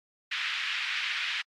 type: band-pass noise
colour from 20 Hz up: white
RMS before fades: -32 dBFS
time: 0.31-1.42 s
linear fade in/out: 10 ms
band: 1600 to 3200 Hz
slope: 24 dB/octave
effects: AAC 64 kbps